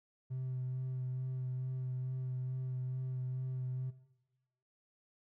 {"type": "tone with vibrato", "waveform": "triangle", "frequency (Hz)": 128.6, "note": "C3", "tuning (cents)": -30, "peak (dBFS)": -33, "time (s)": [0.3, 3.91], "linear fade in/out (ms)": 20, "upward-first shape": "sine", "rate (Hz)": 2.3, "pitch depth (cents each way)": 17, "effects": ["noise-tail reverb RT60 1.0 s tail -18 dB re dry", "tanh soft clip ceiling -32 dBFS"]}